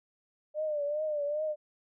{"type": "tone with vibrato", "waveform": "sine", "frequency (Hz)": 598, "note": "D5", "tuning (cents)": 31, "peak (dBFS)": -29, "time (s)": [0.54, 1.56], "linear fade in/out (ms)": 50, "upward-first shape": "triangle", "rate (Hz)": 2.5, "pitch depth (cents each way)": 85, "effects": []}